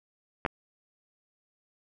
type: clicks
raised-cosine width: 0.5 ms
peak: -13 dBFS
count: 2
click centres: 0.451 / 0.462 s
effects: none